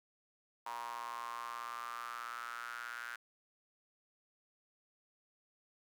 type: tone with high-pass filter sweep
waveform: sawtooth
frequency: 118.4 Hz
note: A#2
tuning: 27 cents sharp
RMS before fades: -44 dBFS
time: 0.66-3.16 s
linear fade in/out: 5 ms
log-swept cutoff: 950 to 1500 Hz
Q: 7.2
effects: none